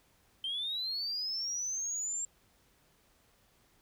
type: linear sweep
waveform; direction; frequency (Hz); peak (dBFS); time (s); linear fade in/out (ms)
sine; up; 3108 to 7459; -32; 0.44-2.25; 2
effects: tanh soft clip ceiling -29 dBFS + pink hiss -68 dBFS RMS until 3.81 s